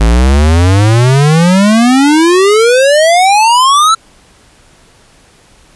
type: exponential sweep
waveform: square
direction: up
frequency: 53 to 1347 Hz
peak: -5 dBFS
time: 0-3.95 s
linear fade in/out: 10 ms
effects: pink hiss -44 dBFS RMS until 5.75 s + resampled to 24000 Hz